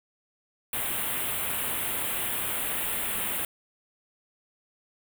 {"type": "band-stop noise", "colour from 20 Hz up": "white", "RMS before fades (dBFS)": -30, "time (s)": [0.73, 3.45], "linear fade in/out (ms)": 2, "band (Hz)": [3500, 8600], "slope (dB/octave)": 48, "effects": []}